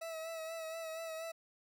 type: tone with vibrato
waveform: 40% pulse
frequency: 649 Hz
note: E5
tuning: 27 cents flat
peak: -40 dBFS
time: 0.01-1.32 s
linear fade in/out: 10 ms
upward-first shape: sine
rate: 4.2 Hz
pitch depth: 32 cents each way
effects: none